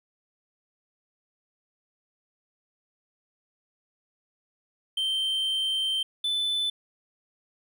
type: tone pair in turn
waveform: triangle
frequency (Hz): 3125 / 3508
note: G7 / A7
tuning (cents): -6 / -6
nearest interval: major second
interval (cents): 200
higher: second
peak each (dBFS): -23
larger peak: neither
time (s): 4.97-6.03 / 6.24-6.7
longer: first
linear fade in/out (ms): 5
effects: none